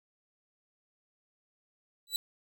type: tone with exponential growth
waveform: sawtooth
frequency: 3951 Hz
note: B7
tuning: in tune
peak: -22 dBFS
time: 2.07-2.16 s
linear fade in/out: 1 ms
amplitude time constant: 19 ms
effects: none